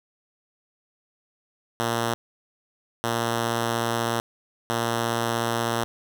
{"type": "tone bursts at uneven times", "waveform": "5% pulse", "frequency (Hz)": 116.5, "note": "A#2", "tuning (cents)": -1, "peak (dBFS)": -12, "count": 3, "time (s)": [[1.8, 2.14], [3.04, 4.2], [4.7, 5.84]], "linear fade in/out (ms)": 0, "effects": []}